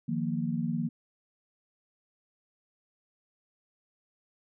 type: chord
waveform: sine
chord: Eb suspended second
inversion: none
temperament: just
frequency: 155.56 / 175.01 / 233.3 Hz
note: Eb3 / F3 / Bb3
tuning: 0 / +4 / +2 cents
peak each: -33 / -33 / -31 dBFS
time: 0.08-0.89 s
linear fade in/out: 10 ms
effects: none